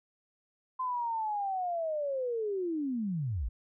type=linear sweep; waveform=sine; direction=down; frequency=1035 to 45.87 Hz; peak=-30 dBFS; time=0.79-3.49 s; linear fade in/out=10 ms; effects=none